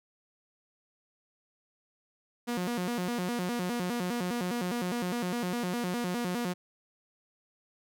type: tone with vibrato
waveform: sawtooth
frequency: 207.7 Hz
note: G#3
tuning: in tune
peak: -26 dBFS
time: 2.47-6.54 s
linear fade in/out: 20 ms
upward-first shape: square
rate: 4.9 Hz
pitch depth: 250 cents each way
effects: none